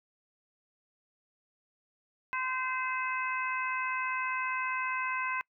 harmonic tone, 515 Hz, C5, 28 cents flat, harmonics 2 / 3 / 4 / 5, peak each -34 / -36 / -37 / -38 dBFS, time 2.33-5.41 s, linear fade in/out 0 ms, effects noise-tail reverb RT60 0.1 s tail -26 dB re dry

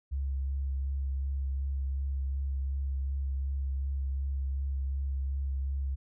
sine tone with vibrato, 68 Hz, C#2, 33 cents flat, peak -29 dBFS, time 0.11-5.96 s, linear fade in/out 20 ms, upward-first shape sine, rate 2.7 Hz, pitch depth 18 cents each way, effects none

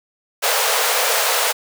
pink high-pass noise, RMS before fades -18 dBFS, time 0.42-1.53 s, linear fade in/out 20 ms, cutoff 440 Hz, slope 96 dB/octave, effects none

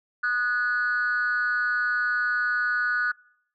sine tone with amplitude modulation, 1470 Hz, F#6, 12 cents flat, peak -17 dBFS, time 0.23-3.12 s, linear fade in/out 10 ms, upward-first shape sine, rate 240 Hz, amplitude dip 85%, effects noise-tail reverb RT60 0.7 s tail -25 dB re dry + tanh soft clip ceiling -16 dBFS

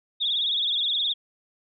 sine tone with vibrato, 3519 Hz, A7, in tune, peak -22 dBFS, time 0.2-1.14 s, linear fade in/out 20 ms, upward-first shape triangle, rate 19 Hz, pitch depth 140 cents each way, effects none

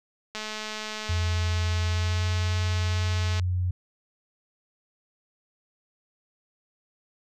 click train, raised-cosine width 0.2 ms, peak -17 dBFS, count 656, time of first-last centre 0.35-3.397 s, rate 215 Hz
sine tone with pitch glide, 86.6 to 90.23 Hz, F2 to F#2, -14 to -43 cents, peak -23 dBFS, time 1.09-3.71 s, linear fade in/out 5 ms, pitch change +71 cents, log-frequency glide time 1.89-2.27 s
effects none

